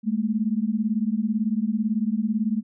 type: beating tone pair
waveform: sine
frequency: 207.7 / 225.7 Hz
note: G#3 / A3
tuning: 0 / +44 cents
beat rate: 18 Hz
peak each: -24 dBFS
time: 0.03-2.63 s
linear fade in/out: 50 ms
effects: none